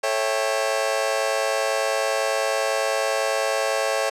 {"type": "chord", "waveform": "sawtooth", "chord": "A dominant seventh", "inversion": "none", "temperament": "just", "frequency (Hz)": [440, 550, 660, 792], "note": ["A4", "C#5", "E5", "G5"], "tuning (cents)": [0, -14, 2, 18], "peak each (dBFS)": [-25, -20, -22, -25], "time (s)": [0.03, 4.1], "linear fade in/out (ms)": 10, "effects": ["low-pass 10000 Hz 12 dB/octave"]}